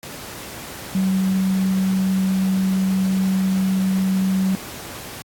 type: tone in noise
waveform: sine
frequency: 189.8 Hz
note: F#3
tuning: 44 cents sharp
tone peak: -16 dBFS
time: 0.95-4.55 s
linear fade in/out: 0 ms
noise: pink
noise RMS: -34 dBFS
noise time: 0.03-5.22 s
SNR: +15 dB
effects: high-pass 80 Hz 12 dB/octave + AAC 64 kbps